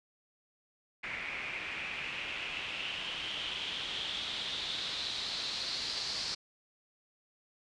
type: noise with low-pass filter sweep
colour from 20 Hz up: white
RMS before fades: -38 dBFS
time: 1.03-6.35 s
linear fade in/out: 10 ms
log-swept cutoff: 2200 to 4700 Hz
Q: 5
effects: resampled to 22050 Hz